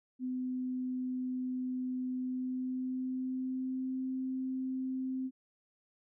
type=tone with pitch glide; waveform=sine; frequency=254.5 to 260.3 Hz; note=C4 to C4; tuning=-48 to -9 cents; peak=-33 dBFS; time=0.19-5.31 s; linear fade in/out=50 ms; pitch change=+39 cents; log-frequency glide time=2.16-4.05 s; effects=none